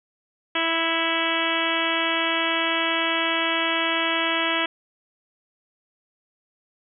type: harmonic tone with a mistuned harmonic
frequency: 329.6 Hz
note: E4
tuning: in tune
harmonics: 1 / 2 / 3 / 4 / 5 / 6 / 7 / 8 / 9 / 10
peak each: -30 / -30 / -30 / -30 / -30 / -30 / -30 / -30 / -30 / -30 dBFS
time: 0.55-4.66 s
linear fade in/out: 5 ms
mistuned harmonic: 7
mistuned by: -28 cents
effects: none